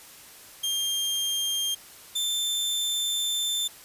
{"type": "tone pair in turn", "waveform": "sawtooth", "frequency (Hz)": [3200, 3551], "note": ["G7", "A7"], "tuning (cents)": [35, 15], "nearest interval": "major second", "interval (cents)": 180, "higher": "second", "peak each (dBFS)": -22, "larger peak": "neither", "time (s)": [[0.63, 1.75], [2.15, 3.68]], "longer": "second", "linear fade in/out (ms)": 10, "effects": ["white hiss -48 dBFS RMS until 3.84 s", "resampled to 32000 Hz"]}